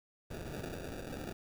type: noise with sample-and-hold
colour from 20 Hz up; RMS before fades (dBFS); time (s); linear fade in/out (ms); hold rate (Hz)
white; -42; 0.3-1.33; 10; 1050
effects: none